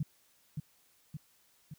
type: tone with echo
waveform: sine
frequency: 151.3 Hz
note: D#3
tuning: 48 cents flat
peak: -29 dBFS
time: 0-0.03 s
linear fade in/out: 5 ms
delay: 570 ms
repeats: 3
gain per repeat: -4 dB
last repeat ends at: 1.74 s
effects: white hiss -68 dBFS RMS until 1.78 s